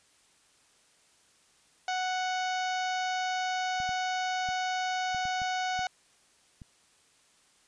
harmonic tone, 740 Hz, F#5, in tune, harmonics 1 / 2 / 3 / 4 / 5 / 6 / 7 / 8 / 9, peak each -30 / -36 / -40 / -42 / -44 / -46 / -47 / -48 / -49 dBFS, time 1.88-5.87 s, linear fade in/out 2 ms
clicks, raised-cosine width 5 ms, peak -33 dBFS, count 8, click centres 3.802 / 3.892 / 4.489 / 5.147 / 5.254 / 5.418 / 5.792 / 6.618 s
effects white hiss -64 dBFS RMS until 7.67 s + resampled to 22050 Hz

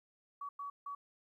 sine tone bursts at uneven times, 1134 Hz, C#6, 39 cents sharp, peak -40 dBFS, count 3, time 0.41-0.49 / 0.59-0.7 / 0.86-0.95 s, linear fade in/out 5 ms, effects 13-bit

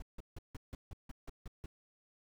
brown noise bursts, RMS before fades -44 dBFS, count 10, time 0-1.66 s, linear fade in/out 2 ms, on 22 ms, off 160 ms, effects none

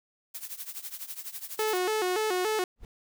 blue noise with tremolo, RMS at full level -36 dBFS, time 0.34-1.78 s, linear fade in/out 10 ms, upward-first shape triangle, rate 12 Hz, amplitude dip 90%
sawtooth tone with vibrato, 397.4 Hz, G4, 24 cents sharp, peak -22 dBFS, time 1.59-2.64 s, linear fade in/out 2 ms, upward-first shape square, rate 3.5 Hz, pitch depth 150 cents each way
brown noise with exponential growth, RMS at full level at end -36 dBFS, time 2.76-2.85 s, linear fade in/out 2 ms, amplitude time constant 18 ms
effects none

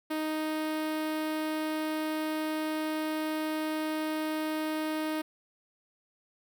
sawtooth tone with notch filter, 311.1 Hz, D#4, in tune, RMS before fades -32 dBFS, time 0.1-5.22 s, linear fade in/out 10 ms, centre 6700 Hz, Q 1.3, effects none

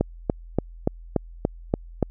click train, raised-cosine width 2 ms, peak -6 dBFS, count 8, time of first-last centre 0.01-2.027 s, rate 3.47 Hz, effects added 42 Hz sine -39 dBFS peak until 2.1 s

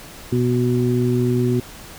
harmonic tone, 123 Hz, B2, 7 cents flat, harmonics 1 / 2 / 3, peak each -19 / -20 / -21 dBFS, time 0.32-1.6 s, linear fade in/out 5 ms, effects pink hiss -39 dBFS RMS until 1.98 s

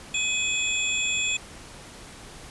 sine tone cluster, 2531 / 3393 / 7260 Hz, D#7 / G#7 / A#8, +29 / +36 / -47 cents, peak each -26 / -29 / -29 dBFS, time 0.14-1.37 s, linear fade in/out 5 ms, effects pink hiss -44 dBFS RMS until 2.5 s + resampled to 24000 Hz

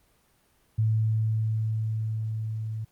sine tone with level ramp, 110 Hz, A2, in tune, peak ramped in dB -20 to -30 dBFS, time 0.78-2.85 s, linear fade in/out 10 ms, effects pink hiss -65 dBFS RMS until 2.91 s + Opus 24 kbps

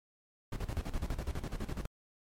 brown noise with tremolo, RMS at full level -34 dBFS, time 0.52-1.86 s, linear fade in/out 5 ms, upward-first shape square, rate 12 Hz, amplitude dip 75%, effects MP3 64 kbps

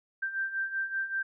sine beating tone pair, 1567 / 1572.2 Hz, G6 / G6, -1 / +5 cents, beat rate 5.2 Hz, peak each -36 / -31 dBFS, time 0.22-1.23 s, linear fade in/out 10 ms, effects none

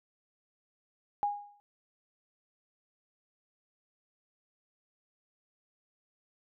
sine tone with exponential decay, 820 Hz, G#5, 22 cents flat, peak -24 dBFS, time 1.23-1.6 s, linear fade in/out 0 ms, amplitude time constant 79 ms, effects none

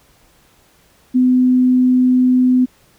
sine tone, 253 Hz, B3, 42 cents sharp, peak -9 dBFS, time 1.14-2.66 s, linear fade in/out 20 ms, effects pink hiss -53 dBFS RMS until 2.98 s

